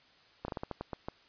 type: slowing click train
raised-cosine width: 1 ms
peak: -22 dBFS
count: 9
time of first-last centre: 0.45-1.085 s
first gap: 32 ms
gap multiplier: 1.25
effects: white hiss -62 dBFS RMS until 1.28 s + resampled to 11025 Hz